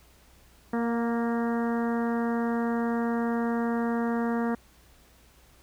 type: harmonic tone with a mistuned harmonic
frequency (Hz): 233.1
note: A#3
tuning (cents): 0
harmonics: 1 / 2 / 3 / 4 / 5 / 6 / 7 / 8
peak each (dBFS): -26 / -32 / -36 / -38 / -40 / -42 / -43 / -44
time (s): 0.73-4.55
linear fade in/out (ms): 5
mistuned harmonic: 3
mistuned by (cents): +18
effects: added 60 Hz sine -59 dBFS peak until 5.62 s + pink hiss -59 dBFS RMS until 5.62 s